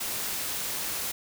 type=noise; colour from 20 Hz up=white; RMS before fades=-32 dBFS; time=0-1.12 s; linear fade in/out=10 ms; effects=none